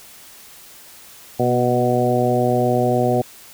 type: harmonic tone with a mistuned harmonic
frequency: 123.47 Hz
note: B2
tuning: in tune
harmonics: 1 / 2 / 3 / 4 / 5 / 6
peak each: -22 / -22 / -22 / -22 / -22 / -22 dBFS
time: 1.39-3.22 s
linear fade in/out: 10 ms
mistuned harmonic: 2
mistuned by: -26 cents
effects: white hiss -43 dBFS RMS until 3.53 s